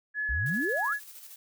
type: tone with vibrato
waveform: sine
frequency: 1691 Hz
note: G#6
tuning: 31 cents sharp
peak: -28 dBFS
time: 0.14-1 s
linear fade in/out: 50 ms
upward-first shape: sine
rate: 2.4 Hz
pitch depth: 17 cents each way
type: exponential sweep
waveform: sine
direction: up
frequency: 55 to 1500 Hz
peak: -29 dBFS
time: 0.29-0.94 s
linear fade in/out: 10 ms
type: click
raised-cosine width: 5 ms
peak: -38 dBFS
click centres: 0.292 s
type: noise with tremolo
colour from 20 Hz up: blue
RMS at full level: -46 dBFS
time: 0.46-1.36 s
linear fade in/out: 2 ms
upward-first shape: square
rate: 13 Hz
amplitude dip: 40%
effects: none